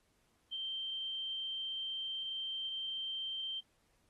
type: tone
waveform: sine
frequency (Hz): 3136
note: G7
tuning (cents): 0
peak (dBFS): -37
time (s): 0.51-3.61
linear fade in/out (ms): 20
effects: pink hiss -75 dBFS RMS until 4.09 s + AAC 32 kbps